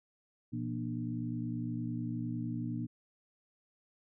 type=harmonic tone with a mistuned harmonic; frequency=59.8 Hz; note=A#1; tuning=45 cents sharp; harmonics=2 / 3 / 4 / 5; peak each=-38 / -43 / -38 / -41 dBFS; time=0.52-2.87 s; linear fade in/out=20 ms; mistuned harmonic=3; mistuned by=-88 cents; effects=none